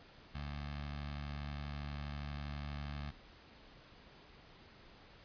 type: tone with notch filter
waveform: 15% pulse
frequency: 72.4 Hz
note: D2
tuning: 24 cents flat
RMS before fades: -43 dBFS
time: 0.34-3.11 s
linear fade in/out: 10 ms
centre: 380 Hz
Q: 0.5
effects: pink hiss -59 dBFS RMS until 5.24 s + resampled to 11025 Hz

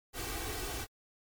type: noise with comb filter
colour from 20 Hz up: pink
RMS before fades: -38 dBFS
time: 0.13-0.87 s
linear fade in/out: 50 ms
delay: 2.6 ms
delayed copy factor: +0.85
effects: MP3 96 kbps

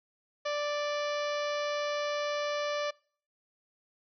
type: harmonic tone with a mistuned harmonic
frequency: 587.3 Hz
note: D5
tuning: in tune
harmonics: 1 / 2 / 3 / 4 / 5 / 6 / 7 / 8 / 9 / 10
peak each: -31 / -37 / -41 / -43 / -45 / -47 / -48 / -49 / -50 / -51 dBFS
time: 0.45-2.91 s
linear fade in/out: 10 ms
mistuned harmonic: 6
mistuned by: -19 cents
effects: noise-tail reverb RT60 0.5 s tail -25 dB re dry

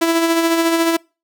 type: tone with tremolo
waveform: sawtooth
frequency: 331.6 Hz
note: E4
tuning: 10 cents sharp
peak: -8 dBFS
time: 0.01-0.97 s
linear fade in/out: 10 ms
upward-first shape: sine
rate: 14 Hz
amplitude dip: 40%
effects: noise-tail reverb RT60 0.3 s tail -26 dB re dry

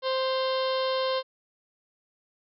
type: harmonic tone with a mistuned harmonic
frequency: 523.3 Hz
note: C5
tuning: in tune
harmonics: 1 / 2 / 3 / 4 / 5 / 6 / 7 / 8 / 9 / 10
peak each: -26 / -31 / -40 / -43 / -44 / -38 / -39 / -38 / -45 / -47 dBFS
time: 0.02-1.23 s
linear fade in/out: 50 ms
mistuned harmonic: 5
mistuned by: +80 cents
effects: none

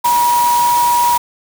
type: tone in noise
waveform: sine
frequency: 961 Hz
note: B5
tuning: 48 cents flat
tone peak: -10 dBFS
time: 0.04-1.18 s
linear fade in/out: 10 ms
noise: white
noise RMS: -22 dBFS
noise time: 0.04-1.18 s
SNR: +9 dB
effects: none

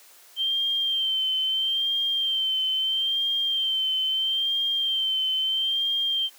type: tone with vibrato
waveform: sine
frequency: 3136 Hz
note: G7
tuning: in tune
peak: -22 dBFS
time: 0.36-6.3 s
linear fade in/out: 50 ms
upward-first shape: sine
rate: 0.76 Hz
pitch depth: 39 cents each way
effects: white hiss -52 dBFS RMS until 6.38 s + high-pass 400 Hz 12 dB/octave

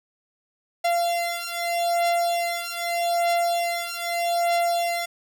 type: beating tone pair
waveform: 45% pulse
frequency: 688 / 688.81 Hz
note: F5 / F5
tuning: -26 / -24 cents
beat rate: 0.81 Hz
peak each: -25 dBFS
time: 0.84-5.06 s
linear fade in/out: 10 ms
effects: none

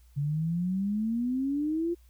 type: exponential sweep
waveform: sine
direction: up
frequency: 139.8 to 350 Hz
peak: -26 dBFS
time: 0.16-1.95 s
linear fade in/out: 20 ms
effects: added 60 Hz sine -54 dBFS peak until 2.09 s + white hiss -68 dBFS RMS until 2.09 s

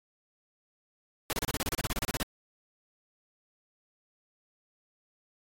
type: noise bursts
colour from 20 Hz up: pink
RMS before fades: -31 dBFS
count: 16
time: 1.3-2.229 s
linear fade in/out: 0 ms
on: 29 ms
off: 31 ms
effects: AAC 48 kbps

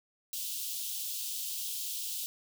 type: high-pass noise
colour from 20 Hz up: white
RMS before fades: -37 dBFS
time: 0.33-2.26 s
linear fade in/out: 0 ms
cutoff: 2900 Hz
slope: 48 dB/octave
effects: none

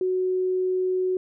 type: tone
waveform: sine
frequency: 370 Hz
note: F#4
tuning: in tune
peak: -21 dBFS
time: 0.01-1.17 s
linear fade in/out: 2 ms
effects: none

